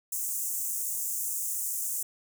pink high-pass noise, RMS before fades -32 dBFS, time 0.12-2.03 s, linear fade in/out 5 ms, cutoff 6700 Hz, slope 48 dB/octave, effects none

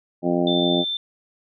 harmonic tone, 87.31 Hz, F2, in tune, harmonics 2 / 3 / 4 / 5 / 6 / 7 / 8 / 9, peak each -25 / -23 / -23 / -31 / -35 / -25 / -35 / -31 dBFS, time 0.22-0.85 s, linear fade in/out 50 ms
sine tone, 3554 Hz, A7, 17 cents sharp, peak -23 dBFS, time 0.47-0.97 s, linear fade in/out 2 ms
effects none

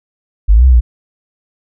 sine linear two-way sweep, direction up then down, 46.25 to 66 to 56.7 Hz, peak -3 dBFS, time 0.48-0.81 s, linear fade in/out 20 ms, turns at 0.66 s, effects none

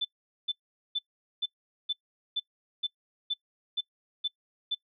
sine tone bursts, 3520 Hz, A7, in tune, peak -26 dBFS, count 11, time 0.01-4.75 s, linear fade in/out 10 ms, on 40 ms, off 430 ms, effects noise-tail reverb RT60 0.1 s tail -23 dB re dry

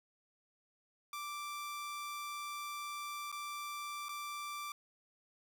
sawtooth tone with dropouts, 1174 Hz, D6, 1 cent flat, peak -37 dBFS, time 1.13-4.72 s, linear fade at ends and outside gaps 2 ms, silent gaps 3.317-3.325 / 4.085-4.091 s, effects none

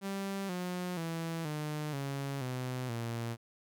sawtooth tone with pitch steps, 196.1 / 179.82 / 164.9 / 151.21 / 138.66 / 127.16 / 116.6 Hz, G3 / F#3 / E3 / D#3 / C#3 / C3 / A#2, +1 / -49 / +1 / -49 / +1 / -49 / +1 cents, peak -31 dBFS, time 0.01-3.37 s, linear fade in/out 50 ms, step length 480 ms, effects none

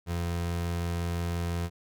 30% pulse tone, 85.8 Hz, F2, 30 cents flat, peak -26 dBFS, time 0.06-1.7 s, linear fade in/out 50 ms, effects none

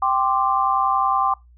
sine chord, G suspended fourth, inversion none, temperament just, 784 / 1045.3 / 1176 Hz, G5 / C6 / D6, 0 / -2 / +2 cents, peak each -21 dBFS, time 0.02-1.34 s, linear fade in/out 5 ms, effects noise-tail reverb RT60 0.2 s tail -23 dB re dry + added 60 Hz sine -47 dBFS peak until 1.57 s

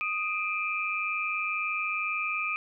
sine tone cluster, 1244 / 2378 / 2571 Hz, D#6 / D7 / E7, -1 / +21 / -44 cents, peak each -33 / -30 / -35 dBFS, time 0.01-2.56 s, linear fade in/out 0 ms, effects none

